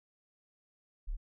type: tone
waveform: sine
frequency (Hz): 35.37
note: C#1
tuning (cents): +36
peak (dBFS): -33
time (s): 1.07-1.17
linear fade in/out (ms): 20
effects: none